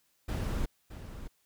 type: noise with echo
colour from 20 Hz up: brown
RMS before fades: -32 dBFS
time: 0.28-0.66 s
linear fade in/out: 10 ms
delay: 620 ms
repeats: 1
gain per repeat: -11 dB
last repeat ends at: 1.28 s
effects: white hiss -72 dBFS RMS until 1.45 s